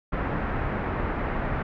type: low-pass noise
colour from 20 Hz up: pink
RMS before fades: -28 dBFS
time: 0.12-1.63 s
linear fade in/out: 10 ms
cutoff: 1900 Hz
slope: 24 dB/octave
effects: none